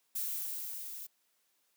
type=noise with level ramp; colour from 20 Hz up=violet; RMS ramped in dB=-35 to -45 dBFS; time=0.15-1.07 s; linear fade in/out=10 ms; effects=white hiss -75 dBFS RMS until 1.76 s + high-pass 200 Hz 12 dB/octave